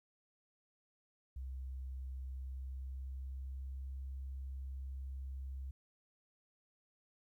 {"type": "tone with pitch glide", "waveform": "sine", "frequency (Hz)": [65.41, 66.67], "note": ["C2", "C2"], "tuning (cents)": [0, 33], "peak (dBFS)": -40, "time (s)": [1.36, 5.71], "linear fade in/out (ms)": 5, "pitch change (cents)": 33, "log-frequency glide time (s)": [2.21, 3.89], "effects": ["tanh soft clip ceiling -37 dBFS", "13-bit"]}